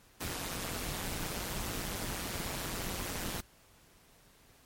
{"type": "noise with amplitude modulation", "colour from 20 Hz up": "pink", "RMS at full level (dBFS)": -34, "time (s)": [0.2, 3.41], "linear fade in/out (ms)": 10, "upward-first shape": "sine", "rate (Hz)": 180, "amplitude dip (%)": 80, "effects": ["pink hiss -62 dBFS RMS until 4.65 s", "MP3 64 kbps"]}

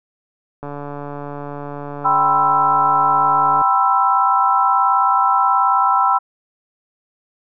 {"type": "click train", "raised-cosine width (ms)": 1, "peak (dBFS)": -16, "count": 431, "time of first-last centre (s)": [0.63, 3.616], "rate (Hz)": 144}
{"type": "chord", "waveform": "sine", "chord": "C major seventh", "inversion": "second", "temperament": "equal with one note detuned", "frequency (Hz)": [784, 987.8, 1046.5, 1326.1], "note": ["G5", "B5", "C6", "E6"], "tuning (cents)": [0, 0, 0, 10], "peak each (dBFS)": [-18, -17, -21, -16], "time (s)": [2.04, 6.19], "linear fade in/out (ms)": 20}
{"effects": []}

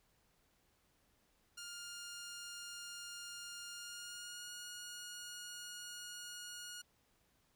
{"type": "tone with pitch glide", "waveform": "10% pulse", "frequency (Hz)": [1409, 1439.4], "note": ["F6", "F#6"], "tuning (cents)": [15, -48], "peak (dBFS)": -38, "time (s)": [1.57, 6.82], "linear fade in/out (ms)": 10, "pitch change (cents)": 37, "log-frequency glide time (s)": [3.72, 4.51], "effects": ["pink hiss -75 dBFS RMS until 7.55 s"]}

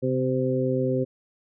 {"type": "harmonic tone with a mistuned harmonic", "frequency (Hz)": 129.2, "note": "C3", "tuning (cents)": -21, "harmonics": [1, 2, 3, 4], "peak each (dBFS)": [-27, -27, -27, -27], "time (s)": [0.02, 1.05], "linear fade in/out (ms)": 20, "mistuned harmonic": 1, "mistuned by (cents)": 37, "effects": []}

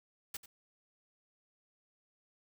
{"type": "noise with echo", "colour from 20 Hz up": "white", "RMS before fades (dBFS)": -41, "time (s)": [0.34, 0.37], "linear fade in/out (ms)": 5, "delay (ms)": 90, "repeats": 1, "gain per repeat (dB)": -14, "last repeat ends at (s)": 0.46, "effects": []}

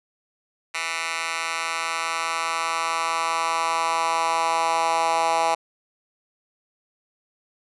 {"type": "tone with high-pass filter sweep", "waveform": "10% pulse", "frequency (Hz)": 164.81, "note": "E3", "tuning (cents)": 0, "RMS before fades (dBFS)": -24, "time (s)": [0.74, 5.55], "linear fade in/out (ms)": 10, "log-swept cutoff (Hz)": [1700, 800], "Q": 2.5, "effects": ["resampled to 24000 Hz"]}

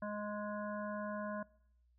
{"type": "harmonic tone", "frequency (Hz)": 208.4, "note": "G#3", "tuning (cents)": 6, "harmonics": [1, 3, 5, 7, 8], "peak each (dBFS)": [-42, -42, -46, -50, -53], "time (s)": [0.02, 1.43], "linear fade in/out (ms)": 5, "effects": ["noise-tail reverb RT60 0.7 s tail -23 dB re dry", "added 60 Hz sine -68 dBFS peak until 1.98 s"]}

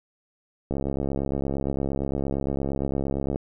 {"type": "click train", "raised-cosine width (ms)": 2, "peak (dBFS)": -14, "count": 183, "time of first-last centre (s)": [0.71, 3.359], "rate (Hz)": 68.7, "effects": []}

